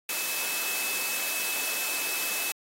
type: tone in noise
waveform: sine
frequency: 2600 Hz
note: E7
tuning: 24 cents flat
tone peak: -35 dBFS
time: 0.09-2.52 s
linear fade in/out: 2 ms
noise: white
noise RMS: -31 dBFS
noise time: 0.09-2.52 s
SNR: -7 dB
effects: high-pass 300 Hz 12 dB/octave + AAC 48 kbps